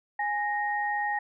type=tone pair together; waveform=sine; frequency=828.7 / 1864.7 Hz; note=G#5 / A#6; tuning=-4 / 0 cents; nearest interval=octave + major second; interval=1404 cents; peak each=-28 / -30 dBFS; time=0.19-1.19 s; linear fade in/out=5 ms; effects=none